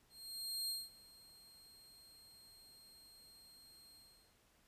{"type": "tone with ADSR envelope", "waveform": "sawtooth", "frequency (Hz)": 4210, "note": "C8", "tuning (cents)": 10, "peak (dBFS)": -35, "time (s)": [0.09, 4.36], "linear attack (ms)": 600, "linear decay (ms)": 200, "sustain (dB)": -22, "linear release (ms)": 400, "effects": ["pink hiss -72 dBFS RMS until 4.67 s", "resampled to 32000 Hz"]}